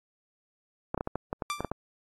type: clicks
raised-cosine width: 1 ms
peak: -16 dBFS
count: 10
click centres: 0.945 / 0.977 / 1.009 / 1.074 / 1.156 / 1.329 / 1.422 / 1.606 / 1.647 / 1.716 s
type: tone with exponential decay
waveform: sawtooth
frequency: 1177 Hz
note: D6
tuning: 3 cents sharp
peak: -23 dBFS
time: 1.5-1.7 s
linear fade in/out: 0 ms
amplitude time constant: 42 ms
effects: AAC 32 kbps